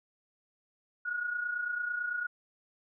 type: tone pair together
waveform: sine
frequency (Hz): 1422 / 1451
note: F6 / F#6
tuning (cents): +31 / -34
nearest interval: unison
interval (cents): 35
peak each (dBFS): -39 / -32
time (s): 1.05-2.27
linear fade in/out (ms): 10
effects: none